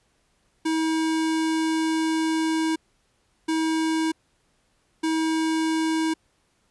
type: tone bursts at uneven times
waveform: square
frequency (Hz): 320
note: D#4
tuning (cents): +49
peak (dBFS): -22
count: 3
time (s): 0.65-2.76 / 3.48-4.12 / 5.03-6.14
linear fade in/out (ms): 10
effects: pink hiss -67 dBFS RMS until 6.7 s + resampled to 24000 Hz